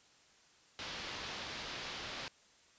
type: low-pass noise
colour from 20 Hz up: white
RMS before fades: -44 dBFS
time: 0.79-2.28 s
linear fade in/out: 0 ms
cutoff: 4700 Hz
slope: 24 dB/octave
effects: white hiss -65 dBFS RMS until 2.78 s + resampled to 16000 Hz